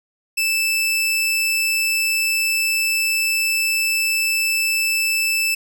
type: tone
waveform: sawtooth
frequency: 2637 Hz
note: E7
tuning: in tune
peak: -14 dBFS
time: 0.37-5.55 s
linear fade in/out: 10 ms
effects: none

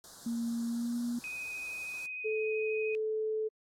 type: band-stop noise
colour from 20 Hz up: white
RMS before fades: -49 dBFS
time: 0.04-2.06 s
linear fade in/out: 0 ms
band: 1600 to 3700 Hz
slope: 48 dB/octave
type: tone with pitch glide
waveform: sine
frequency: 233.1 to 239.1 Hz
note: A#3 to A#3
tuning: 0 to +44 cents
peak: -31 dBFS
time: 0.26-1.19 s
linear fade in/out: 5 ms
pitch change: +44 cents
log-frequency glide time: 0.66-1 s
type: tone with vibrato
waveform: sine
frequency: 2505 Hz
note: D#7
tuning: 11 cents sharp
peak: -37 dBFS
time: 1.24-2.95 s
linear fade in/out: 0 ms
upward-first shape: square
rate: 13 Hz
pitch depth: 10 cents each way
type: tone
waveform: sine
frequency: 435.1 Hz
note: A4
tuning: 19 cents flat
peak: -30 dBFS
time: 2.24-3.49 s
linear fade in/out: 20 ms
effects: low-pass 10000 Hz 12 dB/octave + AAC 64 kbps

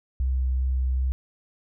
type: tone with vibrato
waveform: sine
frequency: 64.5 Hz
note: C2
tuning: 24 cents flat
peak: -21 dBFS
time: 0.2-1.12 s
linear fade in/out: 0 ms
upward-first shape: sine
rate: 2.6 Hz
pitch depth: 8 cents each way
effects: none

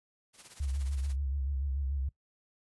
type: noise with tremolo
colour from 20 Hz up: white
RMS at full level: -49 dBFS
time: 0.33-1.16 s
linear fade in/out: 50 ms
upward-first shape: sine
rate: 17 Hz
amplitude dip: 70%
type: tone with vibrato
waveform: sine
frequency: 68.6 Hz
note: C#2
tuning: 17 cents flat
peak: -30 dBFS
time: 0.6-2.09 s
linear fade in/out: 5 ms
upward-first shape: sine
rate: 6.9 Hz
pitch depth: 77 cents each way
effects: noise-tail reverb RT60 0.1 s tail -20 dB re dry + resampled to 24000 Hz

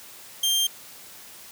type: tone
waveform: sawtooth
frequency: 3179 Hz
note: G7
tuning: 24 cents sharp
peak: -17 dBFS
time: 0.43-0.67 s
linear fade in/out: 5 ms
effects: white hiss -45 dBFS RMS until 1.51 s + high-pass 80 Hz 12 dB/octave

